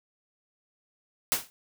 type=noise with exponential decay; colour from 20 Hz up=white; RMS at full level=-21 dBFS; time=1.32-1.5 s; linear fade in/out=0 ms; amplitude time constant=37 ms; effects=none